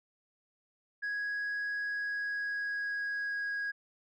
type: tone with pitch glide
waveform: sine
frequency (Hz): 1661.2 to 1646.9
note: G#6 to G#6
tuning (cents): 0 to -15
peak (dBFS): -30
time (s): 1.02-3.72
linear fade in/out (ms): 20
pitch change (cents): -15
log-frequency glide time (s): 1.79-3.58
effects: tanh soft clip ceiling -31 dBFS